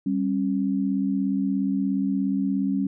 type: tone pair together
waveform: sine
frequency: 195.63 / 272.6 Hz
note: G3 / C#4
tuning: -3 / -29 cents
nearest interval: tritone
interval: 574 cents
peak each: -24 dBFS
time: 0.06-2.87 s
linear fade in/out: 5 ms
effects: none